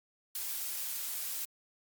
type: noise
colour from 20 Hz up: blue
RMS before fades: -37 dBFS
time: 0.35-1.45 s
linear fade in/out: 2 ms
effects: Opus 48 kbps